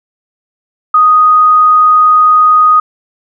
sine tone, 1244.5 Hz, D#6, in tune, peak -3 dBFS, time 0.94-2.8 s, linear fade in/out 5 ms, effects none

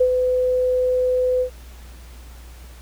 sine tone with ADSR envelope, 505 Hz, B4, 39 cents sharp, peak -11 dBFS, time 0-1.5 s, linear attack 9 ms, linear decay 70 ms, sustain -5 dB, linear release 89 ms, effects added 60 Hz sine -38 dBFS peak until 2.81 s + pink hiss -48 dBFS RMS until 2.81 s

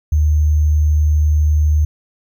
sine tone with sample-and-hold, 76 Hz, D#2, 40 cents flat, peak -10 dBFS, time 0.12-1.85 s, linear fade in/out 5 ms, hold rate 6300 Hz, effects none

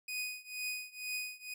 sawtooth tone with tremolo, 2489 Hz, D#7, in tune, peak -31 dBFS, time 0.08-1.54 s, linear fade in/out 5 ms, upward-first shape triangle, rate 2.1 Hz, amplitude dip 95%, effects none

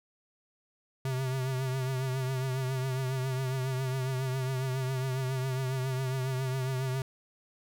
square tone with vibrato, 130.81 Hz, C3, in tune, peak -30 dBFS, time 1.05-7.02 s, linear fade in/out 2 ms, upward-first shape triangle, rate 7.3 Hz, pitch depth 57 cents each way, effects none

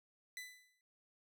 sawtooth tone with exponential decay, 1998 Hz, B6, 20 cents sharp, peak -39 dBFS, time 0.37-0.81 s, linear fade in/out 1 ms, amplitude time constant 95 ms, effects none

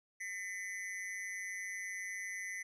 square tone with amplitude modulation, 2011 Hz, B6, 31 cents sharp, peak -37 dBFS, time 0.2-2.63 s, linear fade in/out 10 ms, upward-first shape sine, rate 192 Hz, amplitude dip 80%, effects resampled to 22050 Hz

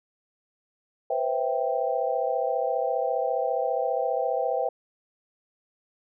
sine chord, C major seventh, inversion third, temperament equal with one note detuned, 493.9 / 528.7 / 659.3 / 784 Hz, B4 / C5 / E5 / G5, 0 / +18 / 0 / 0 cents, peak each -29 dBFS, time 1.1-4.69 s, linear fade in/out 5 ms, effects none

